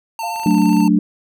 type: tone with vibrato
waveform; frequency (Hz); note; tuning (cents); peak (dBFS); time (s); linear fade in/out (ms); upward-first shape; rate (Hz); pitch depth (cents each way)
square; 895; A5; +29; -23; 0.19-0.88; 2; sine; 17; 30
type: tone with exponential decay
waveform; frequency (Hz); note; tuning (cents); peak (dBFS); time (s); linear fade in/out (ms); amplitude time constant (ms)
sine; 699; F5; +1; -22; 0.23-0.88; 5; 140
type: click train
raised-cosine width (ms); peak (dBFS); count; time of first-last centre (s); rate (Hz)
0.3; -23; 13; 0.36-0.804; 27
type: chord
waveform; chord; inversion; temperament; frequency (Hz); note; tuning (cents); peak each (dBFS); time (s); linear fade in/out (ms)
sine; D major; first; equal; 185 / 220 / 293.7; F#3 / A3 / D4; 0 / 0 / 0; -15; 0.46-0.99; 2
effects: none